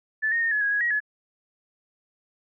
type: tone with pitch steps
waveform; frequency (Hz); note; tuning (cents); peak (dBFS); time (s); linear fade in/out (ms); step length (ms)
sine; 1745 / 1852 / 1833 / 1702 / 1649 / 1666 / 1900 / 1703; A6 / A#6 / A#6 / G#6 / G#6 / G#6 / A#6 / G#6; -15 / -12 / -30 / +42 / -13 / +5 / +33 / +43; -21; 0.22-1.004; 20; 98
effects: none